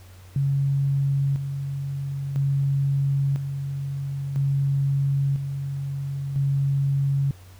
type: tone with tremolo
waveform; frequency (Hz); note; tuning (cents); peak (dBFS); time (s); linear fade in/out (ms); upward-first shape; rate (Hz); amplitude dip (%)
sine; 138.59; C#3; 0; -19; 0.36-7.31; 2; square; 0.5; 55
effects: added 92 Hz sine -44 dBFS peak until 7.59 s + pink hiss -53 dBFS RMS until 7.59 s